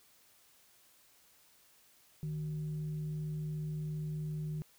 sine tone with frequency modulation, 153.8 Hz, D#3, 20 cents flat, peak -35 dBFS, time 2.23-4.62 s, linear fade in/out 0 ms, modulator 221 Hz, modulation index 0.22, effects white hiss -65 dBFS RMS until 4.78 s

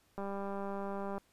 click train, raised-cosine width 1 ms, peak -27 dBFS, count 199, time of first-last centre 0.18-1.18 s, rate 198 Hz, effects pink hiss -70 dBFS RMS until 1.32 s + resampled to 32000 Hz

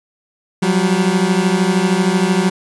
30% pulse beating tone pair, 179.7 / 192.7 Hz, F3 / G3, +50 / -29 cents, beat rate 13 Hz, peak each -13 dBFS, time 0.62-2.5 s, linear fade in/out 10 ms, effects resampled to 24000 Hz

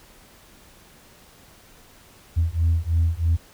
sine beating tone pair, 81.3 / 84.4 Hz, E2 / E2, -23 / +41 cents, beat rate 3.1 Hz, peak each -20 dBFS, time 2.36-3.37 s, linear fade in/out 20 ms, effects tanh soft clip ceiling -13 dBFS + pink hiss -51 dBFS RMS until 3.53 s

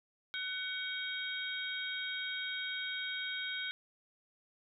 harmonic tone with a mistuned harmonic, 750 Hz, F#5, 23 cents sharp, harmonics 2 / 3 / 4 / 5, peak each -40 / -42 / -42 / -43 dBFS, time 0.34-3.71 s, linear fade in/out 0 ms, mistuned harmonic 4, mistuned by +130 cents, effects none

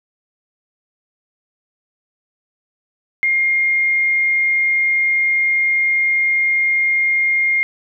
sine tone, 2125 Hz, C7, 26 cents sharp, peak -13 dBFS, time 3.23-7.63 s, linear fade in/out 0 ms, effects none

